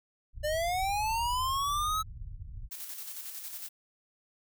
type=low-pass noise; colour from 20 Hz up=pink; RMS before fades=-41 dBFS; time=0.33-2.69 s; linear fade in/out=50 ms; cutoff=100 Hz; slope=24 dB/octave
type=linear sweep; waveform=square; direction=up; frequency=587.3 to 1300 Hz; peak=-29 dBFS; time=0.43-2.03 s; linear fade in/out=20 ms
type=noise with tremolo; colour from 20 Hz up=blue; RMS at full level=-40 dBFS; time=2.71-3.69 s; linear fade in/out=10 ms; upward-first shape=square; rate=11 Hz; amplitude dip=40%
effects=none